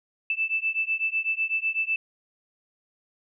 sine beating tone pair, 2637 / 2645 Hz, E7 / E7, 0 / +5 cents, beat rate 8 Hz, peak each -27 dBFS, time 0.3-1.96 s, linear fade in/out 2 ms, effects none

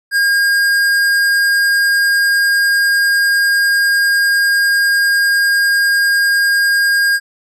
triangle tone with hard clipping, 1619 Hz, G#6, 45 cents flat, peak -12 dBFS, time 0.11-7.2 s, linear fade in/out 50 ms, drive 17 dB, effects none

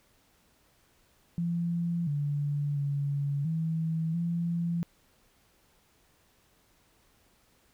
sine tone with pitch steps, 170.8 / 144.8 / 141.9 / 161.7 / 170.2 Hz, F3 / D3 / C#3 / E3 / F3, -38 / -24 / +41 / -33 / -44 cents, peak -27 dBFS, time 1.38-4.83 s, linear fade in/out 0 ms, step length 690 ms, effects pink hiss -66 dBFS RMS until 7.73 s

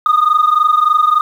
sine tone pair together, 1218 / 1241.4 Hz, D#6 / D#6, -37 / -4 cents, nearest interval unison, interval 33 cents, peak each -10 dBFS, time 0.06-1.21 s, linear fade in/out 2 ms, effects tanh soft clip ceiling -5 dBFS + 7-bit

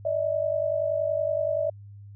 sine tone pair together, 587.3 / 637.9 Hz, D5 / D#5, 0 / +43 cents, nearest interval minor second, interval 143 cents, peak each -26 dBFS, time 0.05-1.7 s, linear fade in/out 5 ms, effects added 101 Hz sine -42 dBFS peak until 2.15 s

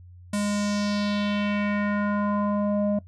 square tone with low-pass filter sweep, 205.5 Hz, G#3, 18 cents flat, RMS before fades -25 dBFS, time 0.33-2.99 s, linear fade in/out 5 ms, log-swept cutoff 9300 to 550 Hz, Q 2.5, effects noise-tail reverb RT60 0.1 s tail -19 dB re dry + added 89 Hz sine -44 dBFS peak until 3.07 s

